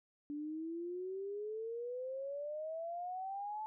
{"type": "exponential sweep", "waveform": "sine", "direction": "up", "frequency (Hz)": [289.4, 874], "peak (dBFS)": -39, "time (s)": [0.3, 3.66], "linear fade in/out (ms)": 0, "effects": []}